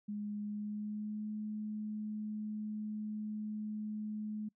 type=tone with pitch glide; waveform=sine; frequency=207.7 to 212.9 Hz; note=G#3 to G#3; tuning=0 to +43 cents; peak=-37 dBFS; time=0.08-4.49 s; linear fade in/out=10 ms; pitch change=+43 cents; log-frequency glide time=0.42-1.3 s; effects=noise-tail reverb RT60 0.1 s tail -24 dB re dry